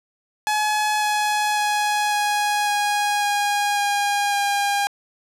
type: tone with pitch steps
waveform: sawtooth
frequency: 848 / 842.1 / 836.3 / 830.5 / 824.8 / 819.1 / 813.5 / 807.8 Hz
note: G#5 / G#5 / G#5 / G#5 / G#5 / G#5 / G#5 / G#5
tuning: +36 / +24 / +12 / 0 / -12 / -24 / -36 / -48 cents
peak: -15 dBFS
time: 0.47-4.87 s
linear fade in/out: 0 ms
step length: 550 ms
effects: low-pass 12000 Hz 12 dB/octave